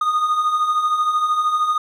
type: beating tone pair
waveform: triangle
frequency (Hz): 1222 / 1235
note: D#6 / D#6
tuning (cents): -32 / -13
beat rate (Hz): 13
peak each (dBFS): -23 / -15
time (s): 0.01-1.78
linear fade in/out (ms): 5
effects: none